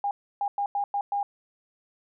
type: tone bursts at uneven times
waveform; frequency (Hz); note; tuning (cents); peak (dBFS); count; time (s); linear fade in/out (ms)
sine; 809; G#5; -46; -24; 6; 0.04-0.11 / 0.41-0.48 / 0.58-0.66 / 0.75-0.84 / 0.94-1.01 / 1.12-1.23; 2
effects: none